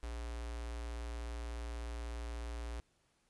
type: tone with notch filter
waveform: square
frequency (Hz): 58.27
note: A#1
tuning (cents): 0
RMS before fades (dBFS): -42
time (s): 0.03-2.8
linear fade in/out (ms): 0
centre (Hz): 150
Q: 0.62
effects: pink hiss -75 dBFS RMS until 3.29 s + resampled to 24000 Hz